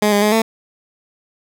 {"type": "tone with pitch steps", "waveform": "15% pulse", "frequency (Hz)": [209.7, 204.3, 211, 223.7], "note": ["G#3", "G#3", "G#3", "A3"], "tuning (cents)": [17, -28, 28, 29], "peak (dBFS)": -6, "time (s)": [0.02, 0.42], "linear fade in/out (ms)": 5, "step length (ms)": 100, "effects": []}